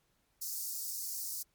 white high-pass noise, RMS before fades -39 dBFS, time 0.41-1.43 s, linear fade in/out 10 ms, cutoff 4800 Hz, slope 48 dB/octave, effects pink hiss -75 dBFS RMS until 1.54 s + MP3 96 kbps

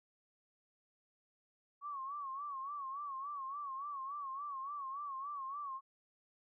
sine tone with vibrato, 1115 Hz, C#6, 10 cents sharp, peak -40 dBFS, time 1.81-5.81 s, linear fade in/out 50 ms, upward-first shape sine, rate 3.5 Hz, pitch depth 98 cents each way, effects none

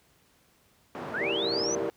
white band-pass noise, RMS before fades -37 dBFS, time 0.95-1.9 s, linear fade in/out 0 ms, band 150 to 740 Hz, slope 12 dB/octave
sine linear sweep, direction up, 1364 to 6180 Hz, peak -29 dBFS, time 1.14-1.75 s, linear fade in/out 2 ms
sine chord, E half-diminished seventh, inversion none, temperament equal, 329.6 / 392 / 466.2 / 587.3 Hz, E4 / G4 / Bb4 / D5, 0 / 0 / 0 / 0 cents, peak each -36 / -33 / -33 / -36 dBFS, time 1.2-1.9 s, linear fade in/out 10 ms
effects pink hiss -64 dBFS RMS until 1.96 s + high-pass 60 Hz 12 dB/octave

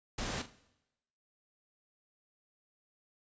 pink noise with echo, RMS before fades -37 dBFS, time 0.18-0.42 s, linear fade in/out 5 ms, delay 41 ms, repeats 2, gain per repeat -12 dB, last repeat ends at 0.502 s, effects noise-tail reverb RT60 0.9 s tail -18 dB re dry + resampled to 16000 Hz

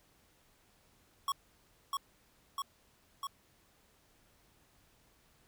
square tone with echo, 1108.7 Hz, C#6, in tune, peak -31 dBFS, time 1.28-1.32 s, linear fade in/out 2 ms, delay 650 ms, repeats 3, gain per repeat -2 dB, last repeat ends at 3.27 s, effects pink hiss -68 dBFS RMS until 5.47 s

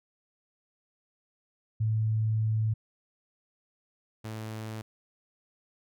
sine / sawtooth tone pair in turn, 109.7 / 109.7 Hz, A2 / A2, -5 / -5 cents, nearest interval unison, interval 0 cents, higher neither, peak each -24 / -32 dBFS, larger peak first, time 1.8-2.74 / 4.24-4.82 s, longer first, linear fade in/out 10 ms, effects none

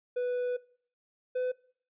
triangle tone pair in turn, 493.9 / 504.3 Hz, B4 / B4, 0 / +36 cents, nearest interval unison, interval 36 cents, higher second, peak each -26 dBFS, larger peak neither, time 0.16-0.57 / 1.35-1.52 s, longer first, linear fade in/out 10 ms, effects noise-tail reverb RT60 0.5 s tail -21 dB re dry + resampled to 8000 Hz

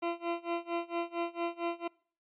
20% pulse tone with tremolo, 340.8 Hz, F4, 42 cents flat, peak -25 dBFS, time 0.02-1.88 s, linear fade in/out 10 ms, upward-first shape sine, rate 4.4 Hz, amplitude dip 95%, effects noise-tail reverb RT60 0.5 s tail -26 dB re dry + resampled to 8000 Hz

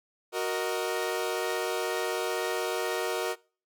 sawtooth chord, D# minor, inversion first, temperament equal, 370 / 466.2 / 622.3 Hz, F#4 / A#4 / D#5, 0 / 0 / 0 cents, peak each -28 / -28 / -31 dBFS, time 0.32-3.36 s, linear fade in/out 50 ms, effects noise-tail reverb RT60 0.4 s tail -24 dB re dry

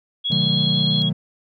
sine tone with vibrato, 3322 Hz, G#7, in tune, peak -20 dBFS, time 0.24-1.1 s, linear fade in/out 20 ms, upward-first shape sine, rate 5.9 Hz, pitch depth 10 cents each way
triangle chord, B dominant seventh, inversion none, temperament equal with one note detuned, 126.58 / 155.56 / 185 / 220 Hz, B2 / D#3 / F#3 / A3, +43 / 0 / 0 / 0 cents, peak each -25 / -20 / -22 / -25 dBFS, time 0.3-1.13 s, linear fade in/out 10 ms
sine tone, 4186 Hz, C8, in tune, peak -25 dBFS, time 0.32-1.02 s, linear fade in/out 0 ms
effects none

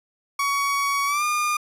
30% pulse tone with pitch glide, 1123 to 1210.6 Hz, C#6 to D#6, +22 to -48 cents, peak -18 dBFS, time 0.39-1.57 s, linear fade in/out 5 ms, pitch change +130 cents, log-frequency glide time 1.06-1.24 s, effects resampled to 32000 Hz

